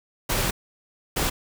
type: noise bursts at uneven times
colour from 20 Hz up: pink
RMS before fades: -24 dBFS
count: 2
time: 0.29-0.51 / 1.16-1.3 s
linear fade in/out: 10 ms
effects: none